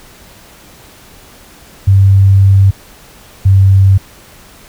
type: tone pair in turn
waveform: sine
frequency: 97.5 / 96.66 Hz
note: G2 / G2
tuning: -9 / -24 cents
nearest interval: unison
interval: 15 cents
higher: first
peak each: -3 dBFS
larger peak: neither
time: 1.87-2.71 / 3.45-3.98 s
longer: first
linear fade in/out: 10 ms
effects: pink hiss -39 dBFS RMS until 4.68 s

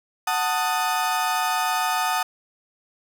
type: chord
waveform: 35% pulse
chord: D# diminished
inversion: first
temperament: equal with one note detuned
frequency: 740 / 887.1 / 1244.5 Hz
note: F#5 / A5 / D#6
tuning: 0 / +14 / 0 cents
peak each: -24 dBFS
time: 0.27-2.23 s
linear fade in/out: 5 ms
effects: none

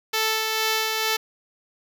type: tone with tremolo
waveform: 5% pulse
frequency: 440 Hz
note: A4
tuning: in tune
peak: -9 dBFS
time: 0.13-1.17 s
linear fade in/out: 10 ms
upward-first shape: sine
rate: 2.2 Hz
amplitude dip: 30%
effects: none

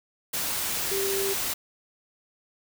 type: tone in noise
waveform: sine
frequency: 392 Hz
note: G4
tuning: in tune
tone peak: -27 dBFS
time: 0.91-1.34 s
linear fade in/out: 10 ms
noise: white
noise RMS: -29 dBFS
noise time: 0.33-1.54 s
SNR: -1 dB
effects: none

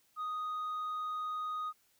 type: tone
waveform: sine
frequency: 1244.5 Hz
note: D#6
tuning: in tune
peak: -32 dBFS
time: 0.16-1.73 s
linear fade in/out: 50 ms
effects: tanh soft clip ceiling -34 dBFS + white hiss -71 dBFS RMS until 1.99 s

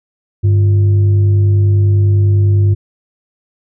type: tone with frequency modulation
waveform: sine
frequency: 100 Hz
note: G2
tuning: 35 cents sharp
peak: -7 dBFS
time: 0.43-2.75 s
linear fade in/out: 20 ms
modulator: 250 Hz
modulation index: 0.26
effects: none

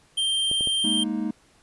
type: tone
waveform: square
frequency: 3160 Hz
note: G7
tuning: 13 cents sharp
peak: -22 dBFS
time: 0.17-1.04 s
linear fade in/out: 10 ms
type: clicks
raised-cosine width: 2 ms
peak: -22 dBFS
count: 3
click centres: 0.514 / 0.609 / 0.673 s
type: chord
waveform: triangle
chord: Ab suspended second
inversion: none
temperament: just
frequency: 207.7 / 233.6 / 311.5 Hz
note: Ab3 / Bb3 / Eb4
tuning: 0 / +4 / +2 cents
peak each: -27 dBFS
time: 0.84-1.31 s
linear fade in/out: 5 ms
effects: pink hiss -59 dBFS RMS until 1.62 s + resampled to 24000 Hz

